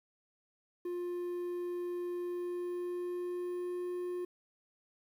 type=tone with pitch glide; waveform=triangle; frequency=352.9 to 357 Hz; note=F4 to F4; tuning=+18 to +38 cents; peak=-33 dBFS; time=0.85-4.25 s; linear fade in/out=5 ms; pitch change=+20 cents; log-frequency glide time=2.22-3.89 s; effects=11-bit